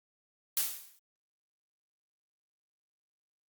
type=noise with exponential decay; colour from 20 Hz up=blue; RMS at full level=-26 dBFS; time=0.57-0.99 s; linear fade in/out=2 ms; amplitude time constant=90 ms; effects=Opus 48 kbps